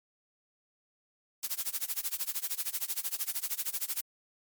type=noise with tremolo; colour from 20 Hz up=blue; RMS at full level=-31 dBFS; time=1.43-4.01 s; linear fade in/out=2 ms; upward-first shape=sine; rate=13 Hz; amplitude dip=95%; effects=MP3 96 kbps